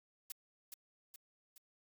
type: noise with echo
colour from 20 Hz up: blue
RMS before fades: -43 dBFS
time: 0.3-0.32 s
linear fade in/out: 2 ms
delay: 420 ms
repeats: 3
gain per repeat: -5 dB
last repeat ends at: 1.58 s
effects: Opus 48 kbps